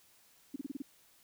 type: tone bursts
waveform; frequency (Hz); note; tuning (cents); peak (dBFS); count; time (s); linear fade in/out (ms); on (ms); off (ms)
sine; 277.2; C#4; 0; -35; 6; 0.54-0.821; 5; 21; 31
effects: white hiss -65 dBFS RMS until 1.23 s